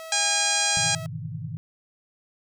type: tone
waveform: sawtooth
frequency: 647 Hz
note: E5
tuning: 32 cents flat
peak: -33 dBFS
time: 0-1.06 s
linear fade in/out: 0 ms
type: harmonic tone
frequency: 814 Hz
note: G#5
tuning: 35 cents flat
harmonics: 1 / 2 / 3 / 4 / 5 / 6 / 7 / 8 / 9 / 10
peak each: -30 / -30 / -30 / -30 / -30 / -30 / -30 / -30 / -30 / -30 dBFS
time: 0.12-0.95 s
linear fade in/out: 2 ms
type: chord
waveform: sine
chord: E major seventh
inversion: first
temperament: just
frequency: 103.01 / 123.61 / 154.51 / 164.81 Hz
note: G#2 / B2 / D#3 / E3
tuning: -14 / +2 / -12 / 0 cents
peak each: -37 / -36 / -35 / -38 dBFS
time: 0.77-1.57 s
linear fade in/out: 0 ms
effects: none